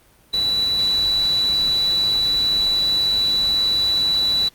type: tone in noise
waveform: sine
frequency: 3951 Hz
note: B7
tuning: in tune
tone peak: -16 dBFS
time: 0.33-4.49 s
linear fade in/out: 10 ms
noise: pink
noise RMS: -34 dBFS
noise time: 0.33-4.49 s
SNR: +15 dB
effects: pink hiss -54 dBFS RMS until 4.54 s + Opus 32 kbps